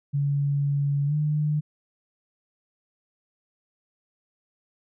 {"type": "tone with pitch glide", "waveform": "sine", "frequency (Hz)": [142, 150.44], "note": ["C#3", "D3"], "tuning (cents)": [42, 42], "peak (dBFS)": -21, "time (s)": [0.13, 1.61], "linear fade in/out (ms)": 20, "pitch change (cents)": 100, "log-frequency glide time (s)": [1.06, 1.14], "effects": []}